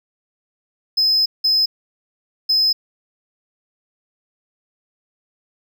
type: tone bursts at uneven times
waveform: triangle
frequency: 5100 Hz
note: D#8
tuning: 42 cents sharp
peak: -12 dBFS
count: 3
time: 0.97-1.26 / 1.44-1.66 / 2.49-2.73 s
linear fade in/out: 10 ms
effects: none

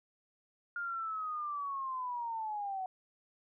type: linear sweep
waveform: sine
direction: down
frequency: 1418 to 740 Hz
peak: -35 dBFS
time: 0.76-2.86 s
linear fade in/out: 2 ms
effects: none

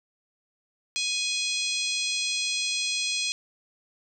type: harmonic tone with a mistuned harmonic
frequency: 834 Hz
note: G#5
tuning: 7 cents sharp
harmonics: 3 / 4 / 5 / 6 / 7 / 8 / 9 / 10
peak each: -31 / -32 / -31 / -36 / -36 / -38 / -39 / -39 dBFS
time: 0.96-3.32 s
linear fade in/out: 0 ms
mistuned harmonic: 8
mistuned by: -36 cents
effects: none

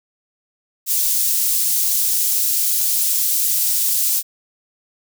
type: high-pass noise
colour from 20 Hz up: white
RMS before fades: -18 dBFS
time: 0.86-4.23 s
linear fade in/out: 50 ms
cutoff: 6100 Hz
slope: 12 dB/octave
effects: none

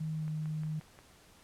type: tone with pitch glide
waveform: sine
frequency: 157 to 155.02 Hz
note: D#3 to D#3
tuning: +16 to -6 cents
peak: -33 dBFS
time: 0-0.8 s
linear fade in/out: 10 ms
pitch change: -22 cents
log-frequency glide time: 0.15-0.27 s
type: click train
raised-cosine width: 0.5 ms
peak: -38 dBFS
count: 5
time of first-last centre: 0.28-0.989 s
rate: 5.64 Hz
effects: pink hiss -60 dBFS RMS until 1.43 s + low-pass 12000 Hz 12 dB/octave

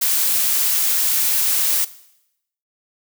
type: noise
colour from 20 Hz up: blue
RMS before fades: -18 dBFS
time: 0.01-1.85 s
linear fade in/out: 10 ms
effects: noise-tail reverb RT60 0.8 s tail -17 dB re dry

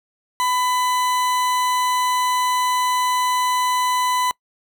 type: tone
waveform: 40% pulse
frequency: 1000 Hz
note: B5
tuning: 21 cents sharp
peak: -17 dBFS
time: 0.4-4.31 s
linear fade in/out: 0 ms
effects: noise-tail reverb RT60 0.1 s tail -24 dB re dry

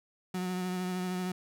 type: tone with vibrato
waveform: 35% pulse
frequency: 182.6 Hz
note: F#3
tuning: 23 cents flat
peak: -30 dBFS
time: 0.34-1.32 s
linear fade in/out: 5 ms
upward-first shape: triangle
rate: 13 Hz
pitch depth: 25 cents each way
effects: none

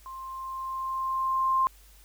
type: tone with level ramp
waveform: sine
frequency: 1054 Hz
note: C6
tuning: 12 cents sharp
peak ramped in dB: -38 to -20 dBFS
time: 0.06-1.67 s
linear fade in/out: 0 ms
effects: added 50 Hz sine -53 dBFS peak until 2.04 s + white hiss -58 dBFS RMS until 2.04 s

